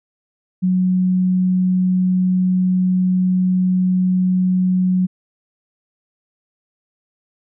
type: tone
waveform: sine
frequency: 183.9 Hz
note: F#3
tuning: 10 cents flat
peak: -13 dBFS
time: 0.62-5.07 s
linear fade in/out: 20 ms
effects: none